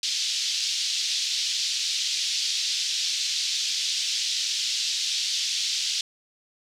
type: band-pass noise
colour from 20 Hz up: pink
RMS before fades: -27 dBFS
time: 0.03-6.01 s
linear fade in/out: 2 ms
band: 3400 to 5900 Hz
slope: 24 dB/octave
effects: none